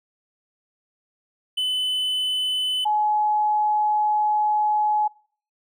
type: tone pair in turn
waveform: triangle / sine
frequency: 3016 / 846.3 Hz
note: F#7 / G#5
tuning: +32 / +32 cents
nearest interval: octave + minor seventh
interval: 2200 cents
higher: first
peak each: -19 / -18 dBFS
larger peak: second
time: 1.57-2.85 / 2.85-5.08 s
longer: second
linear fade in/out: 10 ms
effects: noise-tail reverb RT60 0.5 s tail -24 dB re dry